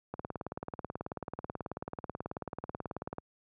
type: click train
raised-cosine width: 1 ms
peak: -23 dBFS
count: 57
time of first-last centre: 0.14-3.183 s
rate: 18.4 Hz
effects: high-pass 80 Hz 12 dB/octave